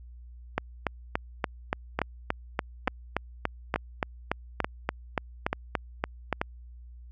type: two click trains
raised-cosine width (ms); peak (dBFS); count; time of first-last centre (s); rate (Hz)
0.5; -11 / -10; 6 / 21; 1.99-6.415 / 0.58-6.327; 1.13 / 3.48
effects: added 60 Hz sine -44 dBFS peak until 7.11 s